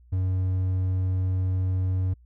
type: tone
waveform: triangle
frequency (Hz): 93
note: F#2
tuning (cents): +9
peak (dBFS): -20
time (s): 0.12-2.14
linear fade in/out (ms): 10
effects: added 60 Hz sine -51 dBFS peak until 2.25 s